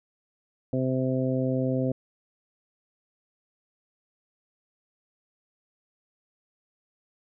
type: harmonic tone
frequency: 130 Hz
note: C3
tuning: 11 cents flat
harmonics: 1 / 2 / 3 / 4 / 5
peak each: -28 / -27 / -34 / -30 / -36 dBFS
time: 0.73-1.92 s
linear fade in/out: 2 ms
effects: none